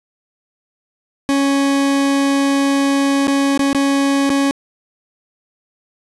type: tone with dropouts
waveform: 40% pulse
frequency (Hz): 277.2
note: C#4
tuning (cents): 0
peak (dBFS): -12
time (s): 1.29-4.51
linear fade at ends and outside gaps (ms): 0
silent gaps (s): 3.271-3.28 / 3.576-3.593 / 3.73-3.748 / 4.294-4.302
effects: resampled to 24000 Hz + 8-bit